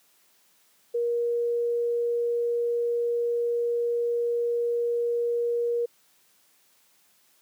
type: tone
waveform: sine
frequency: 473.7 Hz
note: A#4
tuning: 28 cents sharp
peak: -23 dBFS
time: 0.94-5.86 s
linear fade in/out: 10 ms
effects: white hiss -63 dBFS RMS until 7.41 s + high-pass 150 Hz 12 dB/octave